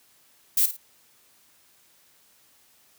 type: noise with echo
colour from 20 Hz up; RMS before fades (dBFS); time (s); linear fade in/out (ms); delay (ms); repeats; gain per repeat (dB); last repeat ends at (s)
violet; -20; 0.57-0.66; 5; 54; 2; -11; 0.768
effects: white hiss -60 dBFS RMS until 2.98 s + high-pass 60 Hz 12 dB/octave